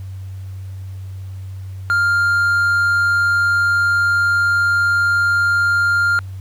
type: tone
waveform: triangle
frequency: 1400 Hz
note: F6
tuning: 4 cents sharp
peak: -11 dBFS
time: 1.9-6.19 s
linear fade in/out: 0 ms
effects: added 95 Hz sine -27 dBFS peak until 6.4 s + pink hiss -51 dBFS RMS until 6.4 s